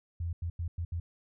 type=tone bursts at uneven times; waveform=sine; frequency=85 Hz; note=F2; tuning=46 cents flat; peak=-31 dBFS; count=5; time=0.2-0.33 / 0.42-0.5 / 0.59-0.68 / 0.78-0.85 / 0.92-1 s; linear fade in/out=5 ms; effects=none